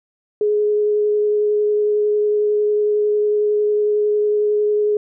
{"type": "tone with vibrato", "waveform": "sine", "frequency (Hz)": 419.2, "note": "G#4", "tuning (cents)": 16, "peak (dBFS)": -14, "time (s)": [0.41, 4.97], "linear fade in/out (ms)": 2, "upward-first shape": "triangle", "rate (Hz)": 11, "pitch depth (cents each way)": 11, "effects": []}